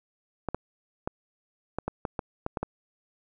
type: clicks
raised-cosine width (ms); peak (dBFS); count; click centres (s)
1; -15; 10; 0.487 / 0.546 / 1.075 / 1.786 / 1.88 / 2.052 / 2.192 / 2.464 / 2.572 / 2.63
effects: none